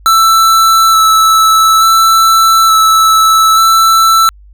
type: tone with vibrato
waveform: square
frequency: 1320 Hz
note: E6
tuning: 2 cents sharp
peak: -5 dBFS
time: 0.06-4.29 s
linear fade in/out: 0 ms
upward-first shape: square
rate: 0.57 Hz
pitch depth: 11 cents each way
effects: added 50 Hz sine -35 dBFS peak until 4.53 s